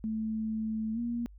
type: tone with pitch glide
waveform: sine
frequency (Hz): 219.4 to 236.5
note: A3 to A#3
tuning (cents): -5 to +25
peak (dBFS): -30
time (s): 0.04-1.26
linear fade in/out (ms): 0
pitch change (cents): +130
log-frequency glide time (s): 0.93-0.99
effects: added 50 Hz sine -49 dBFS peak until 1.38 s